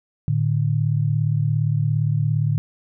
sine tone pair together, 111.6 / 148.97 Hz, A2 / D3, +25 / +25 cents, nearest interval perfect fourth, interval 500 cents, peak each -20 dBFS, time 0.28-2.58 s, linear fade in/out 0 ms, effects none

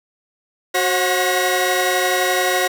sawtooth tone cluster, 368.9 / 538 / 726 / 1909 Hz, F#4 / C5 / F#5 / A#6, -5 / +48 / -33 / +41 cents, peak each -18 dBFS, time 0.74-2.68 s, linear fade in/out 10 ms, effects none

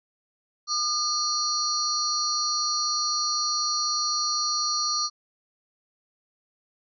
sine tone cluster, 1214 / 4267 / 4569 / 5750 Hz, D#6 / C8 / D8 / F8, -43 / +33 / -48 / +50 cents, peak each -29 dBFS, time 0.67-5.1 s, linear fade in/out 50 ms, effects none

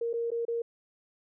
sine tone with dropouts, 466.2 Hz, A#4, in tune, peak -28 dBFS, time 0.01-0.62 s, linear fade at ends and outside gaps 5 ms, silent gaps 0.131-0.137 / 0.305-0.316 / 0.452-0.481 s, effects none

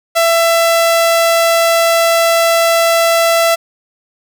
sawtooth tone, 668 Hz, E5, 23 cents sharp, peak -5 dBFS, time 0.15-3.56 s, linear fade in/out 20 ms, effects none

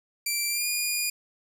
10% pulse tone with pitch glide, 2349 to 2435 Hz, D7 to D#7, 0 to -38 cents, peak -17 dBFS, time 0.26-1.1 s, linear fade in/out 5 ms, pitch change +62 cents, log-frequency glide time 0.49-0.67 s, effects none

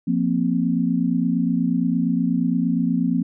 sine chord, F suspended fourth, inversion none, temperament equal, 174.61 / 233.1 / 261.6 Hz, F3 / Bb3 / C4, 0 / 0 / 0 cents, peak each -22 dBFS, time 0.07-3.23 s, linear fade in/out 10 ms, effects none

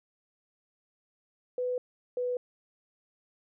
sine tone pair in turn, 498.4 / 494.7 Hz, B4 / B4, +16 / +3 cents, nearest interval unison, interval 13 cents, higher first, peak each -28 dBFS, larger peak neither, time 1.58-1.78 / 2.17-2.37 s, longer neither, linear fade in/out 2 ms, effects none

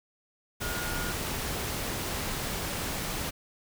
sine tone in noise, 1431 Hz, F6, 42 cents sharp, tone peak -37 dBFS, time 0.61-1.13 s, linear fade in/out 20 ms, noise pink, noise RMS -33 dBFS, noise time 0.6-3.31 s, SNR -7 dB, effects none

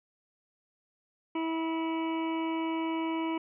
harmonic tone, 325.1 Hz, E4, 24 cents flat, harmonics 1 / 2 / 3 / 4 / 6 / 7 / 8 / 9, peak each -30 / -42 / -36 / -48 / -53 / -43 / -53 / -47 dBFS, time 1.35-3.38 s, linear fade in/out 5 ms, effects none

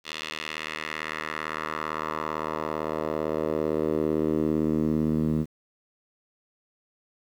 10% pulse tone with band-pass filter sweep, 77.78 Hz, D#2, in tune, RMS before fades -28 dBFS, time 0.04-5.46 s, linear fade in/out 50 ms, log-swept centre 3300 to 190 Hz, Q 1.7, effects 9-bit

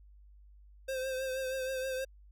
square tone with vibrato, 523.3 Hz, C5, in tune, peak -34 dBFS, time 0.88-2.05 s, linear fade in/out 10 ms, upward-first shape triangle, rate 6.3 Hz, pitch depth 41 cents each way, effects added 50 Hz sine -54 dBFS peak until 2.31 s

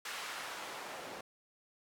white noise with band-pass filter sweep, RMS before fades -44 dBFS, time 0.05-1.21 s, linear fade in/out 5 ms, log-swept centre 1600 to 500 Hz, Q 0.76, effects none

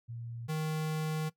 sine / square tone pair in turn, 117 / 156.18 Hz, A#2 / D#3, +7 / +7 cents, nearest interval perfect fourth, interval 500 cents, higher second, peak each -39 / -32 dBFS, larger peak second, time 0.08-0.48 / 0.48-1.3 s, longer second, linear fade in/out 20 ms, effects noise-tail reverb RT60 0.1 s tail -19 dB re dry

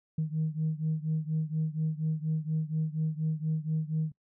sine beating tone pair, 155.56 / 159.76 Hz, D#3 / D#3, 0 / +46 cents, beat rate 4.2 Hz, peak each -29 / -31 dBFS, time 0.18-4.12 s, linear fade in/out 5 ms, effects noise-tail reverb RT60 0.1 s tail -24 dB re dry + tanh soft clip ceiling -22 dBFS

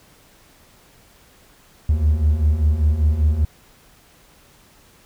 triangle beating tone pair, 72.6 / 77.7 Hz, D2 / D#2, -19 / -2 cents, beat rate 5.1 Hz, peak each -18 / -13 dBFS, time 1.89-3.45 s, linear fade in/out 5 ms, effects tanh soft clip ceiling -5 dBFS + pink hiss -52 dBFS RMS until 5.05 s

